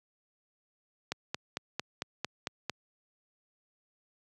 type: click train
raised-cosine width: 0.2 ms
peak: -15 dBFS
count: 8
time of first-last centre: 1.12-2.697 s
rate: 4.44 Hz
effects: high-pass 100 Hz 12 dB/octave